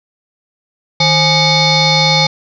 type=tone with frequency modulation; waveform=sine; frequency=2220 Hz; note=C#7; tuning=2 cents sharp; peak=-8 dBFS; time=1-2.27 s; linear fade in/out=5 ms; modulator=688 Hz; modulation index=3.9; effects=none